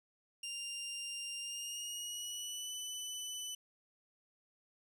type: tone with pitch glide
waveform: 20% pulse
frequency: 2794 to 2995 Hz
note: F7 to F#7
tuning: 0 to +20 cents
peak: -35 dBFS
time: 0.43-3.55 s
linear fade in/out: 5 ms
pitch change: +120 cents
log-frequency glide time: 1.4-2.73 s
effects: none